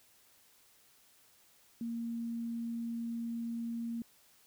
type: tone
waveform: sine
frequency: 232.2 Hz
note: A#3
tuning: 7 cents flat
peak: -35 dBFS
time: 1.81-4.02 s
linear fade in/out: 2 ms
effects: white hiss -65 dBFS RMS until 4.46 s